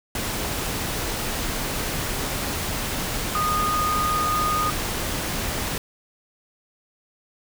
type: tone in noise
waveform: sine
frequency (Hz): 1233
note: D#6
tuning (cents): -16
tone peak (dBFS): -21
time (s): 3.35-4.7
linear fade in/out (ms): 2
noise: pink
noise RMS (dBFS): -27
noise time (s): 0.15-5.78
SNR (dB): +3
effects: none